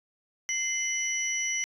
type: tone cluster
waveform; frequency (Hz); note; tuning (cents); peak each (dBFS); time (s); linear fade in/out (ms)
sine; 2081 / 2986 / 5890; C7 / F#7 / F#8; -10 / +15 / -9; -30 / -37 / -29; 0.49-1.64; 0
effects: tanh soft clip ceiling -18 dBFS